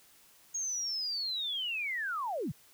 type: linear sweep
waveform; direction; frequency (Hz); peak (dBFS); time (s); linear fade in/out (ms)
sine; down; 6600 to 98; -32; 0.54-2.52; 10
effects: white hiss -61 dBFS RMS until 2.73 s